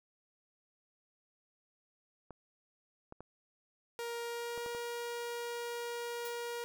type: clicks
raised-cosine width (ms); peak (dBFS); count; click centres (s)
1; -33; 6; 2.307 / 3.124 / 3.206 / 4.577 / 4.662 / 4.749
type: tone with pitch glide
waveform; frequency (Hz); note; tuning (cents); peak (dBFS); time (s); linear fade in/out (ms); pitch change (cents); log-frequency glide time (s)
sawtooth; 470.1 to 474.5; A#4 to A#4; +15 to +31; -34; 3.99-6.64; 0; +16; 4.21-4.67
type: noise with exponential decay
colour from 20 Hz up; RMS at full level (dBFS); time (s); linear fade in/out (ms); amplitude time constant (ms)
blue; -45; 6.25-6.44; 2; 41
effects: none